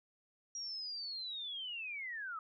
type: linear sweep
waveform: sine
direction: down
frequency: 5710 to 1244.5 Hz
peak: -40 dBFS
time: 0.55-2.39 s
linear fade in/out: 2 ms
effects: none